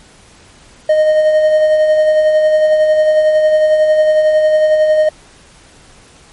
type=tone with tremolo; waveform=triangle; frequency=618 Hz; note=D#5; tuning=12 cents flat; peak=-4 dBFS; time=0.89-5.09 s; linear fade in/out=5 ms; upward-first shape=sine; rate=11 Hz; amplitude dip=35%; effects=pink hiss -43 dBFS RMS until 6.32 s + MP3 48 kbps